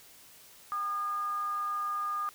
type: tone with frequency modulation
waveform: sine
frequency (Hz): 1218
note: D#6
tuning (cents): -37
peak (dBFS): -30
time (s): 0.72-2.29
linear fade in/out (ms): 0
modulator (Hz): 431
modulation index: 0.21
effects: white hiss -55 dBFS RMS until 2.34 s